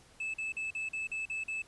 triangle tone bursts, 2617 Hz, E7, 13 cents flat, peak -32 dBFS, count 8, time 0.2-1.621 s, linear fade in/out 5 ms, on 140 ms, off 43 ms, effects pink hiss -60 dBFS RMS until 1.67 s + resampled to 24000 Hz

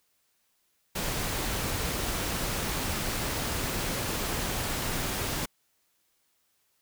pink noise, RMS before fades -31 dBFS, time 0.95-5.46 s, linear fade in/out 10 ms, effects white hiss -72 dBFS RMS until 6.81 s

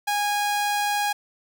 sawtooth tone, 823 Hz, G#5, 16 cents flat, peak -18 dBFS, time 0.07-1.13 s, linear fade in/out 10 ms, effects none

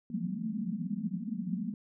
white band-pass noise, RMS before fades -35 dBFS, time 0.1-1.74 s, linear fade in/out 2 ms, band 170 to 240 Hz, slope 96 dB/octave, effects none

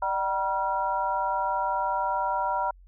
sine tone cluster, 601 / 767 / 962 / 1375 Hz, D5 / G5 / B5 / F6, +40 / -38 / -46 / -27 cents, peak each -33 / -31 / -26 / -34 dBFS, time 0.02-2.71 s, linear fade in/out 5 ms, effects added 45 Hz sine -49 dBFS peak until 2.87 s

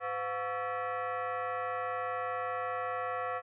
sine tone with frequency modulation, 104.5 Hz, G#2, 11 cents sharp, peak -32 dBFS, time 0-3.42 s, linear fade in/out 50 ms, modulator 613 Hz, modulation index 2.5, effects none

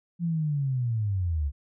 sine linear sweep, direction down, 174.1 to 67 Hz, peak -24 dBFS, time 0.19-1.52 s, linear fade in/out 50 ms, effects none

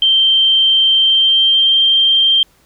sine tone with pitch glide, 3136 to 3163 Hz, G7 to G7, 0 to +15 cents, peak -8 dBFS, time 0.02-2.43 s, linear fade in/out 2 ms, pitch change +15 cents, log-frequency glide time 1.01-1.8 s, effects pink hiss -53 dBFS RMS until 2.65 s

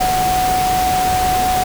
sine tone in noise, 740 Hz, F#5, in tune, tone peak -14 dBFS, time 0-1.64 s, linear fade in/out 10 ms, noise pink, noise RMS -22 dBFS, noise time 0-1.64 s, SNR +5 dB, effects none

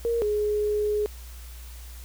sine tone pair in turn, 466.4 / 419.4 Hz, A#4 / G#4, +1 / +17 cents, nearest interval major second, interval 184 cents, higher first, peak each -22 dBFS, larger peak neither, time 0.05-0.22 / 0.22-1.06 s, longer second, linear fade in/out 0 ms, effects added 60 Hz sine -39 dBFS peak until 2.04 s + white hiss -49 dBFS RMS until 2.04 s

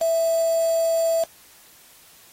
sine tone with quantisation, 659.3 Hz, E5, in tune, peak -18 dBFS, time 0.01-1.24 s, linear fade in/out 5 ms, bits 5, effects white hiss -51 dBFS RMS until 2.32 s + AAC 48 kbps

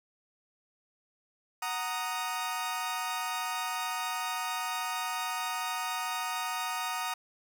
sawtooth chord, D# minor, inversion first, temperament equal, 740 / 932.3 / 1244.5 Hz, F#5 / A#5 / D#6, 0 / 0 / 0 cents, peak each -34 / -32 / -32 dBFS, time 1.62-7.14 s, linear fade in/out 5 ms, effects none

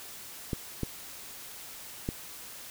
clicks, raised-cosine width 3 ms, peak -17 dBFS, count 3, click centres 0.532 / 0.833 / 2.089 s, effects white hiss -45 dBFS RMS until 2.7 s

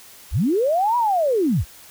sine linear two-way sweep, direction up then down, 37.31 to 987.8 to 37.31 Hz, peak -16 dBFS, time 0.31-1.65 s, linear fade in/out 50 ms, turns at 0.97 s, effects white hiss -45 dBFS RMS until 1.9 s

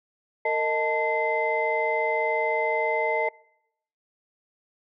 sine tone cluster, 457.3 / 623 / 881 / 2063 Hz, A#4 / D#5 / A5 / C7, -33 / +2 / +2 / -25 cents, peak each -27 dBFS, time 0.45-3.29 s, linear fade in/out 5 ms, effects noise-tail reverb RT60 0.8 s tail -25 dB re dry + tanh soft clip ceiling -12 dBFS

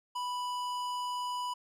sine tone with tanh clipping, 987.8 Hz, B5, in tune, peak -35 dBFS, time 0.15-1.54 s, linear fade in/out 10 ms, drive 17 dB, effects none

